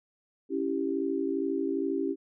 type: chord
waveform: sine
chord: C# diminished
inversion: none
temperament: equal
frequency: 277.2 / 329.6 / 392 Hz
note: C#4 / E4 / G4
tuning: 0 / 0 / 0 cents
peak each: -31 / -32 / -31 dBFS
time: 0.49-2.16 s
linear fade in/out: 50 ms
effects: none